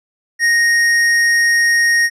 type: tone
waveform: square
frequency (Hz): 1864.7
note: A#6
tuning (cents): 0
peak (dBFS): -11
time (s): 0.39-2.1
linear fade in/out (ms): 50
effects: low-pass 9000 Hz 12 dB/octave